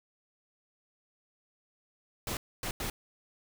pink noise bursts at uneven times, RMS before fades -35 dBFS, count 3, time 2.27-2.37 / 2.63-2.71 / 2.8-2.9 s, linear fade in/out 2 ms, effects none

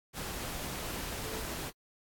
sine tone in noise, 439.7 Hz, A4, 1 cent flat, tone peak -41 dBFS, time 1.22-1.43 s, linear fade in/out 50 ms, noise pink, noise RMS -39 dBFS, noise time 0.13-1.72 s, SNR -5 dB, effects AAC 64 kbps

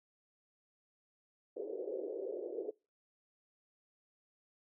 pink band-pass noise, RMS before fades -41 dBFS, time 1.56-2.71 s, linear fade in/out 10 ms, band 370 to 520 Hz, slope 48 dB/octave, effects noise-tail reverb RT60 0.3 s tail -25 dB re dry

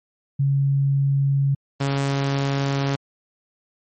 sine / sawtooth tone pair in turn, 138.59 / 138.59 Hz, C#3 / C#3, 0 / 0 cents, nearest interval unison, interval 0 cents, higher neither, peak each -16 dBFS, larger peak neither, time 0.39-1.55 / 1.8-2.96 s, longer neither, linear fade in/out 10 ms, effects MP3 32 kbps

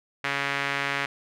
sawtooth tone with band-pass filter, 140 Hz, C#3, 18 cents sharp, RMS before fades -28 dBFS, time 0.24-1.06 s, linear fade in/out 5 ms, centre 2000 Hz, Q 1.8, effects none

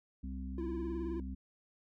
harmonic tone, 65.41 Hz, C2, in tune, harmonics 1 / 3 / 4, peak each -40 / -45 / -46 dBFS, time 0.23-1.35 s, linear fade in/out 10 ms
triangle tone with vibrato, 335.3 Hz, E4, 30 cents sharp, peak -35 dBFS, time 0.58-1.2 s, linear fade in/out 2 ms, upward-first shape sine, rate 19 Hz, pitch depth 70 cents each way
effects none

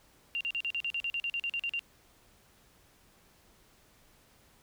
sine tone bursts, 2776 Hz, F7, 11 cents flat, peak -30 dBFS, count 15, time 0.35-1.793 s, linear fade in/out 0 ms, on 57 ms, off 42 ms, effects pink hiss -63 dBFS RMS until 4.62 s

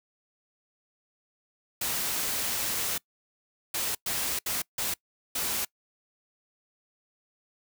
white noise bursts at uneven times, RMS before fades -30 dBFS, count 6, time 1.81-2.98 / 3.74-3.95 / 4.06-4.39 / 4.46-4.62 / 4.78-4.94 / 5.35-5.65 s, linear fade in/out 5 ms, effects noise-tail reverb RT60 0.1 s tail -24 dB re dry

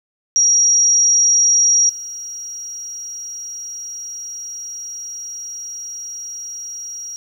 sine tone with level steps, 5690 Hz, F8, 31 cents sharp, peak -10 / -27 dBFS, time 0.36-7.16 s, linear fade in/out 0 ms, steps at 1.89 s, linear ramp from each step 5 ms, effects 8-bit

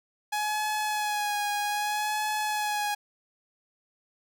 sawtooth tone with vibrato, 838 Hz, G#5, 15 cents sharp, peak -23 dBFS, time 0.32-2.95 s, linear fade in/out 10 ms, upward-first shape sine, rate 0.63 Hz, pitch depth 29 cents each way, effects none

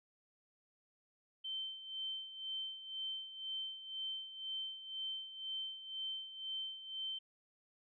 sine tone with tremolo, 3100 Hz, G7, 20 cents flat, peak -38 dBFS, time 1.44-7.19 s, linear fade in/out 10 ms, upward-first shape sine, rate 2 Hz, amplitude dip 70%, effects none

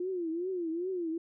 sine tone with vibrato, 348.8 Hz, F4, 2 cents flat, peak -31 dBFS, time 0-1.18 s, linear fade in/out 5 ms, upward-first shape triangle, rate 2.5 Hz, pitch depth 170 cents each way, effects none

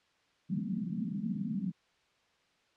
pink band-pass noise, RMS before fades -35 dBFS, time 0.49-1.72 s, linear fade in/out 20 ms, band 170 to 230 Hz, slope 48 dB/octave, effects white hiss -70 dBFS RMS until 2.76 s + low-pass 4000 Hz 12 dB/octave

